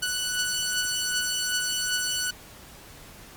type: beating tone pair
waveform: 10% pulse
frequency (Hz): 1480 / 1482.6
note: F#6 / F#6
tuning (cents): 0 / +3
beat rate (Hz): 2.6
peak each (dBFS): -23 / -18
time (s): 0.02-2.31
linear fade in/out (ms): 10
effects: pink hiss -47 dBFS RMS until 3.36 s + Opus 32 kbps